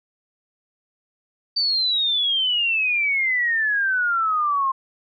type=exponential sweep; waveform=sine; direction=down; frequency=4624 to 1053 Hz; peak=-18 dBFS; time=1.56-4.72 s; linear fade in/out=10 ms; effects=none